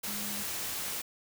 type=tone in noise; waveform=sine; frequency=205.9 Hz; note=G#3; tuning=15 cents flat; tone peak=-42 dBFS; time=0.07-0.43 s; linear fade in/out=10 ms; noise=white; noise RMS=-36 dBFS; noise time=0.03-1.02 s; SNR=-9 dB; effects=none